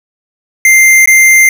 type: tone with dropouts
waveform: square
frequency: 2093 Hz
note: C7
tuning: in tune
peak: -3 dBFS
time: 0.65-1.49 s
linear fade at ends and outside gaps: 2 ms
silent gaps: 1.058-1.074 s
effects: none